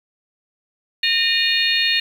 harmonic tone with a mistuned harmonic, 612 Hz, D#5, 29 cents flat, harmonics 3 / 4 / 5 / 6 / 7, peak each -22 / -22 / -22 / -22 / -22 dBFS, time 1.03-2 s, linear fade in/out 5 ms, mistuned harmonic 5, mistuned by -120 cents, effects 7-bit

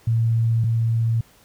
sine tone pair in turn, 114.4 / 114.4 Hz, A#2 / A#2, -32 / -32 cents, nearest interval unison, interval 0 cents, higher neither, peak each -16 / -17 dBFS, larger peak first, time 0.07-0.64 / 0.64-1.21 s, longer neither, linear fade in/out 5 ms, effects pink hiss -54 dBFS RMS until 1.44 s

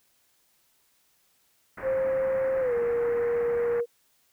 white low-pass noise, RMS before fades -40 dBFS, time 1.77-3.81 s, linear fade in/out 10 ms, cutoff 2000 Hz, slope 48 dB/octave
sine tone with pitch glide, 529 to 474 Hz, C5 to A#4, +19 to +29 cents, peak -23 dBFS, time 1.82-3.86 s, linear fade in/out 50 ms, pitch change -190 cents, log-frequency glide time 2.6-2.74 s
effects white hiss -67 dBFS RMS until 4.32 s

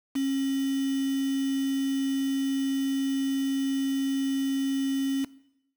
sine tone with quantisation, 271.4 Hz, C#4, 36 cents flat, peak -24 dBFS, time 0.15-5.25 s, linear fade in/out 10 ms, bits 6, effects noise-tail reverb RT60 0.8 s tail -20 dB re dry

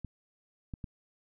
clicks, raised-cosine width 5 ms, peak -26 dBFS, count 3, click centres 0.047 / 0.738 / 0.842 s, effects none

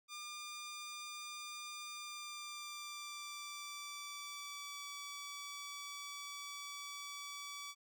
10% pulse tone with pitch glide, 1201 to 1146.8 Hz, D6 to D6, +38 to -42 cents, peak -37 dBFS, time 0.08-7.75 s, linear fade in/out 50 ms, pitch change -80 cents, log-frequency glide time 1.86-4.89 s, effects none

